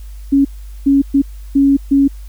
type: tone bursts at uneven times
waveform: sine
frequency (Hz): 277.2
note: C#4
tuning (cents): 0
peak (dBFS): -7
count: 5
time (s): 0.32-0.45 / 0.86-1.02 / 1.14-1.22 / 1.55-1.77 / 1.91-2.08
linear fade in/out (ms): 10
effects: added 50 Hz sine -28 dBFS peak until 2.28 s + white hiss -49 dBFS RMS until 2.28 s